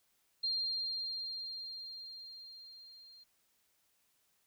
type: tone with level ramp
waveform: sine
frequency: 4195 Hz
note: C8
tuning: 4 cents sharp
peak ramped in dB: -31 to -55 dBFS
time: 0.43-3.24 s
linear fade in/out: 10 ms
effects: white hiss -75 dBFS RMS until 4.46 s